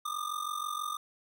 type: ring-modulated tone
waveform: square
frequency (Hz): 1207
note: D6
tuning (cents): +47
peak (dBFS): -31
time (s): 0.05-0.97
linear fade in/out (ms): 5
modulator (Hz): 23.1
effects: none